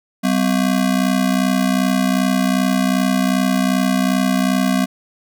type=ring-modulated tone; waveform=square; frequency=224.1 Hz; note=A3; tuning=32 cents sharp; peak=-12 dBFS; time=0.23-4.86 s; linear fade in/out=20 ms; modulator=31.3 Hz; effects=none